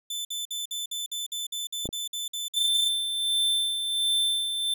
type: tone bursts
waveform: sawtooth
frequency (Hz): 3523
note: A7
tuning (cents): +1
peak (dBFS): -27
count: 14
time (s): 0.1-2.889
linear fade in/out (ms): 5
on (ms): 150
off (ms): 53
type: clicks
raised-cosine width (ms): 2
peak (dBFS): -20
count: 2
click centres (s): 1.856 / 1.89
type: tone with tremolo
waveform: square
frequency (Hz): 3550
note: A7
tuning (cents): +15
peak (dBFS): -22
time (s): 2.56-4.74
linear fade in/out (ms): 5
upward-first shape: sine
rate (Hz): 1.4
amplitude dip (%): 50
effects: none